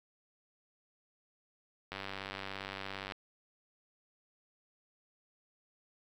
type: click train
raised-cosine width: 0.3 ms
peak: -24 dBFS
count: 118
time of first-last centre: 1.92-3.121 s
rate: 97.4 Hz
effects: 10-bit